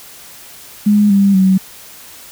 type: tone with pitch steps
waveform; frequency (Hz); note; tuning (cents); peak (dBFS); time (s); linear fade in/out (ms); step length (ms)
sine; 207.7 / 198.32 / 189.36; G#3 / G3 / F#3; 0 / +20 / +40; -7; 0.86-1.58; 10; 240
effects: white hiss -37 dBFS RMS until 2.31 s